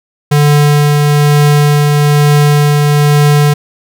square tone with tremolo, 146.83 Hz, D3, in tune, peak -5 dBFS, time 0.31-3.54 s, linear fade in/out 10 ms, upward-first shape triangle, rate 1.1 Hz, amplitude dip 25%, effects none

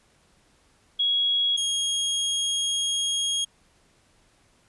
sine / sawtooth tone pair in turn, 3322 / 3272 Hz, G#7 / G#7, 0 / -26 cents, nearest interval unison, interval 26 cents, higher first, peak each -20 dBFS, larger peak neither, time 0.99-1.57 / 1.57-3.45 s, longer second, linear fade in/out 10 ms, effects pink hiss -62 dBFS RMS until 4.68 s + resampled to 24000 Hz

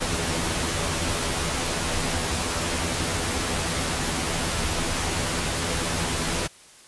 pink noise with comb filter, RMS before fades -26 dBFS, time 0-6.48 s, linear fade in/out 20 ms, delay 12 ms, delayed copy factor +0.7, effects white hiss -50 dBFS RMS until 6.87 s + resampled to 24000 Hz

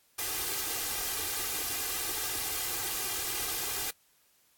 white noise with comb filter, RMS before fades -33 dBFS, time 0.18-3.91 s, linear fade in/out 10 ms, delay 2.5 ms, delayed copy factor +0.7, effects white hiss -67 dBFS RMS until 4.57 s + AAC 64 kbps

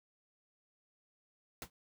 pink noise with exponential decay, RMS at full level -38 dBFS, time 1.62-1.7 s, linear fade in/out 1 ms, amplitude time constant 17 ms, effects none

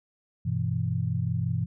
sine chord, E minor, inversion first, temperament equal, 98 / 123.47 / 164.81 Hz, G2 / B2 / E3, 0 / 0 / 0 cents, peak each -30 / -28 / -30 dBFS, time 0.45-1.66 s, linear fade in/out 10 ms, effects none

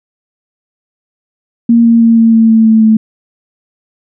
sine tone with pitch steps, 233.1 / 231.1 / 229.1 / 227.1 / 225.2 / 223.2 / 221.3 / 219.4 Hz, A#3 / A#3 / A#3 / A#3 / A3 / A3 / A3 / A3, 0 / -15 / -30 / -45 / +40 / +25 / +10 / -5 cents, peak -3 dBFS, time 1.69-2.97 s, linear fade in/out 5 ms, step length 160 ms, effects none

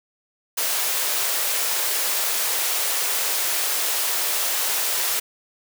white high-pass noise, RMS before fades -23 dBFS, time 0.57-5.2 s, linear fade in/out 10 ms, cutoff 400 Hz, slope 24 dB/octave, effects none

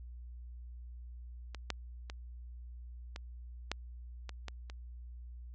clicks, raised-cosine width 0.2 ms, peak -26 / -17 / -26 / -25 / -16 / -26 / -24 / -30 dBFS, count 8, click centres 1.547 / 1.703 / 2.099 / 3.161 / 3.716 / 4.293 / 4.483 / 4.699 s, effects added 60 Hz sine -45 dBFS peak until 5.54 s + low-pass 7000 Hz 12 dB/octave

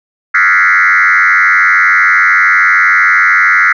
sine tone with frequency modulation, 1700 Hz, G#6, 40 cents sharp, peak -4 dBFS, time 0.34-3.73 s, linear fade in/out 10 ms, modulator 93 Hz, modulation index 4.4, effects tanh soft clip ceiling 0 dBFS

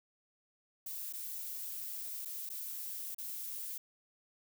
violet noise with dropouts, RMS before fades -42 dBFS, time 0.86-3.78 s, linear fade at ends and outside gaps 5 ms, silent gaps 1.127-1.134 / 2.251-2.255 / 2.492-2.5 / 3.147-3.183 s, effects none

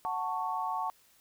sine chord, F# minor, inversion none, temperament just, 740 / 888 / 1110 Hz, F#5 / A5 / C#6, 0 / +16 / +2 cents, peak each -36 / -34 / -35 dBFS, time 0.05-0.9 s, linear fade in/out 0 ms, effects white hiss -64 dBFS RMS until 1.2 s

